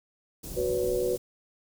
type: band-stop noise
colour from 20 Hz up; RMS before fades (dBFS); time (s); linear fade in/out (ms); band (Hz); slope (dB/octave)
pink; -38; 0.43-1.18; 10; 420 to 6300; 12
type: chord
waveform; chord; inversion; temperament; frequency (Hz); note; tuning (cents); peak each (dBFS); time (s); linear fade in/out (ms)
sine; F# suspended fourth; none; equal with one note detuned; 370 / 493.9 / 563.7; F#4 / B4 / C#5; 0 / 0 / +29; -28 / -28 / -34; 0.56-1.17; 20
effects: none